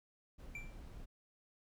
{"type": "noise", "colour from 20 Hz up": "brown", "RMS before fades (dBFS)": -50, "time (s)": [0.38, 1.06], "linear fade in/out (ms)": 20}
{"type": "tone with exponential decay", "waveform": "triangle", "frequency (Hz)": 2349, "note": "D7", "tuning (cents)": 0, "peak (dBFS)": -39, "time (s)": [0.55, 0.79], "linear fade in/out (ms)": 2, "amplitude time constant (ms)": 51}
{"effects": []}